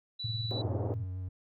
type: tone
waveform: sine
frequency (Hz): 3951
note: B7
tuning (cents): 0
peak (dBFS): -36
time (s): 0.19-0.62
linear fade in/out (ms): 10
type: tone with tremolo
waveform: sine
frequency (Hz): 111.6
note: A2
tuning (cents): +25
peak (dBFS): -29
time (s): 0.24-1.04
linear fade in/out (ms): 5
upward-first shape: triangle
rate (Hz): 20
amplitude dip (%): 85
type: band-pass noise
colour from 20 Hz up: pink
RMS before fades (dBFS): -38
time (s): 0.51-0.94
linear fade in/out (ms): 0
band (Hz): 260 to 690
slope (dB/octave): 24
type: tone with vibrato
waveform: triangle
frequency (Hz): 92.5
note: F#2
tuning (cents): 0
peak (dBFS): -33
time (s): 0.64-1.29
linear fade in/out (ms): 10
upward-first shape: triangle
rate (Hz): 7.8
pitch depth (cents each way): 21
effects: none